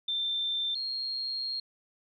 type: tone pair in turn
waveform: sine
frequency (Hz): 3569 / 4244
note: A7 / C8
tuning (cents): +24 / +24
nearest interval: minor third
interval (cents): 300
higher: second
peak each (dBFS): -28 / -31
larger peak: first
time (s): 0.08-0.75 / 0.75-1.6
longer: second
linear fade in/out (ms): 5
effects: none